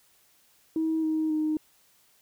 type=tone with pitch steps; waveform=sine; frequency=320 / 314.5 / 309.1 Hz; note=D#4 / D#4 / D#4; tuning=+49 / +19 / -11 cents; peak=-23 dBFS; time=0.76-1.57 s; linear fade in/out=2 ms; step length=270 ms; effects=tanh soft clip ceiling -19 dBFS + white hiss -63 dBFS RMS until 2.21 s